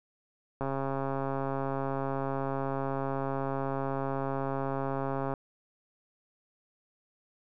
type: click train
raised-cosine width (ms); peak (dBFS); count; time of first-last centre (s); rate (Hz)
1; -19; 644; 0.61-5.338; 136
effects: none